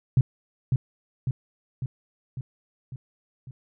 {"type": "tone with echo", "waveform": "sine", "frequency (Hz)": 128.8, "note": "C3", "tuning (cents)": -27, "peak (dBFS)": -14, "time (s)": [0.17, 0.21], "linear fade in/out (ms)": 2, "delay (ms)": 550, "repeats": 6, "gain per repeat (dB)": -4, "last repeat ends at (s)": 3.51, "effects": []}